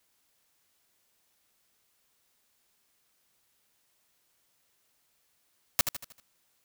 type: noise with echo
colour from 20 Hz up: white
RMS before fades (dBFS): -22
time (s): 5.79-5.81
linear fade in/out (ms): 0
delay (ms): 78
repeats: 5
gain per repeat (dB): -7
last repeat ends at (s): 6.2
effects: white hiss -72 dBFS RMS until 6.64 s